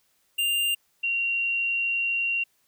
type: tone pair in turn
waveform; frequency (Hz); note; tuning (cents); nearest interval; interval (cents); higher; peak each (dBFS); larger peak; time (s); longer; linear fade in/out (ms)
square / sine; 2794 / 2756; F7 / F7; 0 / -24; unison; 24; first; -23; neither; 0.38-0.75 / 1.03-2.44; second; 10
effects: white hiss -68 dBFS RMS until 2.67 s